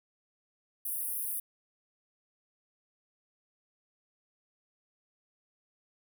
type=high-pass noise; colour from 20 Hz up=pink; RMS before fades=-35 dBFS; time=0.85-1.4 s; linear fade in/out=5 ms; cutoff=9500 Hz; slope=96 dB/octave; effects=none